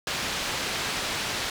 white low-pass noise, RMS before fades -30 dBFS, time 0.07-1.5 s, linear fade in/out 2 ms, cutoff 4400 Hz, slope 12 dB/octave, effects none

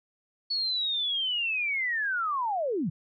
sine linear sweep, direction down, 4429 to 132.9 Hz, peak -26 dBFS, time 0.5-2.9 s, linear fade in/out 10 ms, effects none

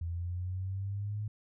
sine exponential sweep, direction up, 83.4 to 106.9 Hz, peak -33 dBFS, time 0.01-1.28 s, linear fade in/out 5 ms, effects none

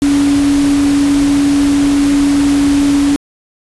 sine tone in noise, 283.5 Hz, C#4, 39 cents sharp, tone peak -8 dBFS, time 0.02-3.16 s, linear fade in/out 0 ms, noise pink, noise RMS -22 dBFS, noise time 0.02-3.16 s, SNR +11 dB, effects resampled to 24000 Hz

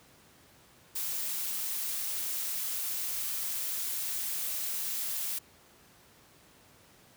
blue noise, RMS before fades -34 dBFS, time 0.95-5.39 s, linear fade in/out 10 ms, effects pink hiss -59 dBFS RMS until 7.16 s + high-pass 80 Hz 12 dB/octave

